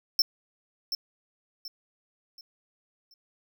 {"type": "tone with echo", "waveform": "square", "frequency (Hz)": 5350, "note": "E8", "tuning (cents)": 25, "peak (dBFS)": -19, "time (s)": [0.19, 0.22], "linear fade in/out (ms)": 2, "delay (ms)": 730, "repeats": 4, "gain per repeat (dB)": -9, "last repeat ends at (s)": 3.14, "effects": []}